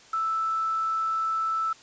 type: tone with quantisation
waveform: sine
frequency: 1318.5 Hz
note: E6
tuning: in tune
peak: -24 dBFS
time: 0.13-1.73 s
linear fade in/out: 5 ms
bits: 7
effects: white hiss -52 dBFS RMS until 1.82 s + resampled to 16000 Hz